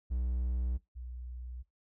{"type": "tone pair in turn", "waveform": ["triangle", "sine"], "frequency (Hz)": [61.7, 61.44], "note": ["B1", "B1"], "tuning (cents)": [-1, -8], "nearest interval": "unison", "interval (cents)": 7, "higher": "first", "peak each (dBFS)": [-28, -40], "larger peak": "first", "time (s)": [[0.1, 0.78], [0.95, 1.63]], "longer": "neither", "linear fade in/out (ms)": 20, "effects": ["noise-tail reverb RT60 0.2 s tail -21 dB re dry"]}